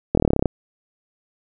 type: slowing click train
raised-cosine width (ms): 2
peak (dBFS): -3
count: 12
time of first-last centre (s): 0.15-0.457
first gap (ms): 24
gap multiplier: 1.03
effects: none